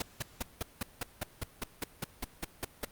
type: noise bursts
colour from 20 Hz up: pink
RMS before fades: -34 dBFS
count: 15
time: 0-2.85 s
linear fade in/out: 5 ms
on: 22 ms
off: 180 ms
effects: pink hiss -58 dBFS RMS until 2.91 s + Opus 48 kbps